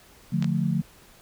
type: chord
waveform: sine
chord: D minor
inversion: none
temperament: just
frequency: 146.83 / 176.2 / 220.2 Hz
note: D3 / F3 / A3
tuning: 0 / +16 / +2 cents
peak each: -26 / -25 / -28 dBFS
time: 0.32-0.82 s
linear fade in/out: 10 ms
type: clicks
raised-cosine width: 0.2 ms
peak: -17 dBFS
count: 2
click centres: 0.425 / 0.444 s
effects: pink hiss -53 dBFS RMS until 1.21 s